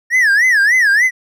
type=tone with vibrato; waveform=triangle; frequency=1804 Hz; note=A6; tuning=43 cents sharp; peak=-7 dBFS; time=0.1-1.11 s; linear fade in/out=50 ms; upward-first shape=sine; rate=3.4 Hz; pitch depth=220 cents each way; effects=none